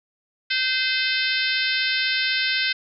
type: harmonic tone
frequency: 516 Hz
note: C5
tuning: 24 cents flat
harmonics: 3 / 4 / 5 / 6 / 7 / 8 / 9 / 10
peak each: -26 / -27 / -28 / -29 / -29 / -30 / -31 / -31 dBFS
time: 0.5-2.73 s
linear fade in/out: 10 ms
effects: none